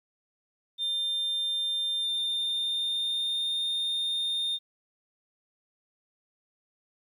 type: tone with pitch glide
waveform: sine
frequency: 3600 to 3642 Hz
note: A7 to A#7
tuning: +39 to -41 cents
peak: -24 dBFS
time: 0.78-4.59 s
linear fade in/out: 50 ms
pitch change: +20 cents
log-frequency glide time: 1.97-3.6 s
effects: tanh soft clip ceiling -26 dBFS + 11-bit